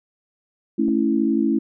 sine chord, A major, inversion none, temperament equal, 220 / 277.2 / 329.6 Hz, A3 / C#4 / E4, 0 / 0 / 0 cents, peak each -21 dBFS, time 0.78-1.59 s, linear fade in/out 10 ms
clicks, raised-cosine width 2 ms, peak -26 dBFS, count 2, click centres 0.882 / 0.888 s
effects none

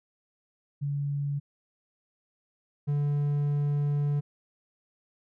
sine / triangle tone pair in turn, 142.5 / 144.99 Hz, C#3 / D3, +48 / -22 cents, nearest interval unison, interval 30 cents, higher second, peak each -27 / -22 dBFS, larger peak second, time 0.81-1.4 / 2.87-4.21 s, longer second, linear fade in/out 20 ms, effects none

